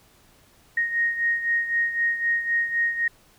sine beating tone pair, 1864.7 / 1868.6 Hz, A#6 / A#6, 0 / +4 cents, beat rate 3.9 Hz, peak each -22 / -28 dBFS, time 0.77-3.08 s, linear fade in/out 5 ms, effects pink hiss -57 dBFS RMS until 3.38 s

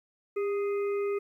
harmonic tone with a mistuned harmonic, 415.3 Hz, G#4, in tune, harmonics 1 / 3 / 5 / 6, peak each -27 / -41 / -46 / -48 dBFS, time 0.36-1.19 s, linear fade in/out 10 ms, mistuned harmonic 1, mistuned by -52 cents, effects 11-bit

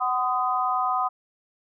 sine tone cluster, 749 / 1021 / 1246 Hz, F#5 / C6 / D#6, +21 / -43 / +2 cents, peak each -26 / -27 / -25 dBFS, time 0-1.09 s, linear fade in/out 20 ms, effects none

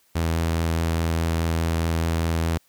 sawtooth tone with vibrato, 82.41 Hz, E2, in tune, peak -17 dBFS, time 0.15-2.58 s, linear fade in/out 10 ms, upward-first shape triangle, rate 4.8 Hz, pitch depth 14 cents each way, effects white hiss -62 dBFS RMS until 2.68 s

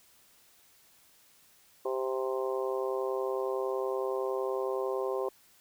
harmonic tone, 130.81 Hz, C3, in tune, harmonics 3 / 4 / 5 / 6 / 7 / 8, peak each -32 / -34 / -41 / -43 / -44 / -40 dBFS, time 1.85-5.29 s, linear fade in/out 5 ms, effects white hiss -62 dBFS RMS until 5.6 s

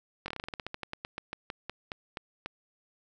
slowing click train, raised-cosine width 0.3 ms, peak -20 dBFS, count 22, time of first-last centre 0.26-2.46 s, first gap 21 ms, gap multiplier 1.14, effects none

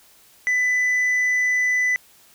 sine tone with tanh clipping, 1996 Hz, B6, 18 cents sharp, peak -18 dBFS, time 0.47-1.96 s, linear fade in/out 0 ms, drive 3 dB, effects white hiss -53 dBFS RMS until 2.34 s

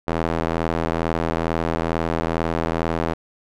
square tone with band-pass filter, 41.12 Hz, E1, 4 cents flat, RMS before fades -23 dBFS, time 0.07-3.14 s, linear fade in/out 10 ms, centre 670 Hz, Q 0.61, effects none

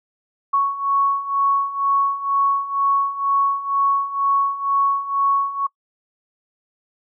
sine beating tone pair, 1108.7 / 1110.8 Hz, C#6 / C#6, 0 / +3 cents, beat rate 2.1 Hz, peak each -22 / -18 dBFS, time 0.53-5.67 s, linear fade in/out 10 ms, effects noise-tail reverb RT60 0.1 s tail -24 dB re dry

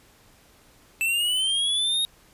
square linear sweep, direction up, 2637 to 3758 Hz, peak -22 dBFS, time 1.01-2.05 s, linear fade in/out 0 ms, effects pink hiss -56 dBFS RMS until 2.33 s + resampled to 32000 Hz

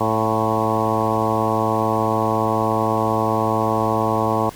harmonic tone with a mistuned harmonic, 110 Hz, A2, in tune, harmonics 1 / 2 / 3 / 4 / 5 / 6 / 7 / 8 / 9 / 10, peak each -26 / -26 / -26 / -26 / -26 / -26 / -26 / -26 / -26 / -26 dBFS, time 0-4.5 s, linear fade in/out 10 ms, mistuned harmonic 6, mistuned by +26 cents, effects pink hiss -41 dBFS RMS until 4.55 s

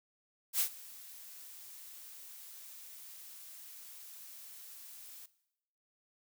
blue noise with ADSR envelope, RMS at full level -29 dBFS, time 0.53-5.26 s, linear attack 70 ms, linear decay 88 ms, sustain -22 dB, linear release 6 ms, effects noise-tail reverb RT60 0.8 s tail -18 dB re dry

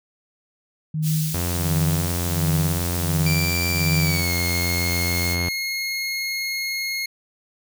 sine tone with tremolo, 155.9 Hz, D#3, 4 cents sharp, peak -18 dBFS, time 0.94-4.23 s, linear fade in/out 5 ms, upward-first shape sine, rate 1.4 Hz, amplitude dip 100%
white high-pass noise, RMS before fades -30 dBFS, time 1.02-5.37 s, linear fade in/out 50 ms, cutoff 3500 Hz, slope 12 dB/octave
sawtooth tone, 87 Hz, F2, 6 cents flat, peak -19 dBFS, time 1.34-5.49 s, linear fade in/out 5 ms
25% pulse tone with pitch glide, 2349 to 2154 Hz, D7 to C7, 0 to +50 cents, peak -20 dBFS, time 3.26-7.06 s, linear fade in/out 5 ms, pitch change -150 cents, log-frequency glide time 3.98-4.34 s
effects none

